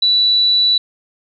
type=tone; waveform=sine; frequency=3951 Hz; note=B7; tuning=in tune; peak=-10 dBFS; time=0.02-0.78 s; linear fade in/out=5 ms; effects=none